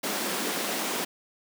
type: high-pass noise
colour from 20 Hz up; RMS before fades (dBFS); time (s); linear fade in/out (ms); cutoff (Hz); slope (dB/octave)
pink; -30; 0.03-1.05; 10; 190; 48
effects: none